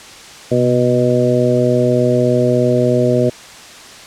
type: harmonic tone with a mistuned harmonic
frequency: 123.2 Hz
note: B2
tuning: 4 cents flat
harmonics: 1 / 2 / 3 / 4 / 5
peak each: -17 / -17 / -17 / -17 / -17 dBFS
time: 0.51-3.3 s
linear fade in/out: 10 ms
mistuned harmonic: 1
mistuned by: +47 cents
effects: white hiss -36 dBFS RMS until 4.06 s + low-pass 7000 Hz 12 dB/octave